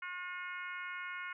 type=harmonic tone with a mistuned harmonic; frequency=360 Hz; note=F#4; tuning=47 cents flat; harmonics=3 / 4 / 5 / 6 / 7 / 8; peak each=-47 / -43 / -50 / -45 / -54 / -56 dBFS; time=0.02-1.33 s; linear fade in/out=5 ms; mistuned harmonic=7; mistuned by=-21 cents; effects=none